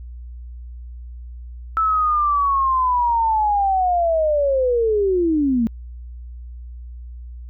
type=linear sweep; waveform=sine; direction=down; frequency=1318.5 to 220 Hz; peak=-15 dBFS; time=1.77-5.67 s; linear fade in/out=0 ms; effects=added 60 Hz sine -32 dBFS peak until 7.49 s